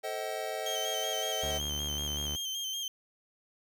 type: chord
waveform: square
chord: A diminished seventh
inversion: none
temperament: just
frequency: 440 / 528 / 633.6 / 760.3 Hz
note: A4 / C5 / Eb5 / Gb5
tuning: 0 / +16 / +31 / +47 cents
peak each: -41 / -42 / -38 / -40 dBFS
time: 0.03-1.59 s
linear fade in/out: 20 ms
type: tone with vibrato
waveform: 30% pulse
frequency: 3157 Hz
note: G7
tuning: 12 cents sharp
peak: -31 dBFS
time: 0.66-2.88 s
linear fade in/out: 2 ms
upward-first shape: square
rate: 5.3 Hz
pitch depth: 33 cents each way
type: tone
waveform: sawtooth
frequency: 73.42 Hz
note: D2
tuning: in tune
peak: -33 dBFS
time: 1.43-2.36 s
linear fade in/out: 0 ms
effects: none